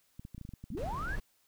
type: clicks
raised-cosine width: 5 ms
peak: -32 dBFS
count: 11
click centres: 0.195 / 0.251 / 0.347 / 0.38 / 0.413 / 0.451 / 0.491 / 0.537 / 0.64 / 0.704 / 0.75 s
type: linear sweep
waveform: sine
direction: up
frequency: 153.8 to 1760 Hz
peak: -36 dBFS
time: 0.71-1.16 s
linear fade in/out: 10 ms
type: noise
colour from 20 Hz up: brown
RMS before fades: -38 dBFS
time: 0.77-1.2 s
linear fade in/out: 5 ms
effects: white hiss -71 dBFS RMS until 1.47 s